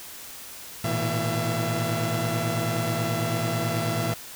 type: tone cluster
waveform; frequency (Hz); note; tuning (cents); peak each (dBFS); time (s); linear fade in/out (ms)
sawtooth; 110.8 / 120 / 162.7 / 674; A2 / B2 / E3 / E5; +13 / -49 / -22 / +38; -26; 0.84-4.14; 5
effects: white hiss -41 dBFS RMS until 4.35 s